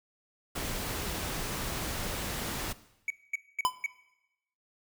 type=noise; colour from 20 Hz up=pink; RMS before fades=-35 dBFS; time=0.55-2.73 s; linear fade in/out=10 ms
type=tone bursts; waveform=triangle; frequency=2258 Hz; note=C#7; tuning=31 cents sharp; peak=-26 dBFS; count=4; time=3.08-3.862 s; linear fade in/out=2 ms; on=23 ms; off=230 ms
type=tone with exponential decay; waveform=square; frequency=1008 Hz; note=B5; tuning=35 cents sharp; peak=-20 dBFS; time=3.65-3.76 s; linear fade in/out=0 ms; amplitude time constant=22 ms
effects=noise-tail reverb RT60 0.9 s tail -17 dB re dry